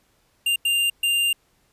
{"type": "tone bursts at uneven times", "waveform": "square", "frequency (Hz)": 2794, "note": "F7", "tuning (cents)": 0, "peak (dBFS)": -19, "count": 3, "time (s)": [[0.46, 0.56], [0.65, 0.9], [1.03, 1.33]], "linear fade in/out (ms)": 5, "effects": ["pink hiss -64 dBFS RMS until 1.72 s", "resampled to 32000 Hz"]}